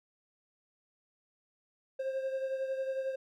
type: beating tone pair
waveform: triangle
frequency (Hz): 530 / 541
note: C5 / C#5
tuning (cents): +22 / -42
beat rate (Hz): 11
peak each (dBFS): -31 / -39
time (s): 1.99-3.16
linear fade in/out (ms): 10
effects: none